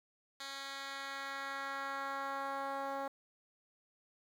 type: tone with band-pass filter sweep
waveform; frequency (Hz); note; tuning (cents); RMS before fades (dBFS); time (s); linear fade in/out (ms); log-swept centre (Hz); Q
10% pulse; 274.5; C#4; -17; -41; 0.4-3.08; 5; 3800 to 680; 1.1
effects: 10-bit